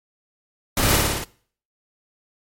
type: noise with echo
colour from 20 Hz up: pink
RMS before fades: -20 dBFS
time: 0.77-0.96 s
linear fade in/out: 2 ms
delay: 56 ms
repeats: 5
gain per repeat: -2 dB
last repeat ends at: 1.24 s
effects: noise-tail reverb RT60 0.5 s tail -21 dB re dry + MP3 64 kbps